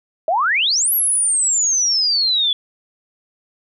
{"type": "exponential two-way sweep", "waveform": "sine", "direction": "up then down", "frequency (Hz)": [612, 11820, 3391], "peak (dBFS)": -14, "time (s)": [0.28, 2.53], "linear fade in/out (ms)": 2, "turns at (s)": 0.93, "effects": []}